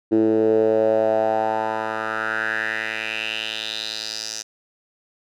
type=tone with band-pass filter sweep; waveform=10% pulse; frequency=110 Hz; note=A2; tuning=in tune; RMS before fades=-22 dBFS; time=0.11-4.43 s; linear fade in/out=20 ms; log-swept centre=330 to 5900 Hz; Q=4.3; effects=none